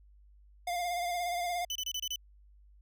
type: tone with vibrato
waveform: square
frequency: 703 Hz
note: F5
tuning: 11 cents sharp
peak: -32 dBFS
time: 0.67-1.65 s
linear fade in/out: 5 ms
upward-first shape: triangle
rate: 17 Hz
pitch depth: 43 cents each way
type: tone bursts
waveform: 30% pulse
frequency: 3005 Hz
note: F#7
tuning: 26 cents sharp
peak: -30 dBFS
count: 6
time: 1.7-2.159 s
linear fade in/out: 2 ms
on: 54 ms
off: 27 ms
effects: added 50 Hz sine -56 dBFS peak until 2.81 s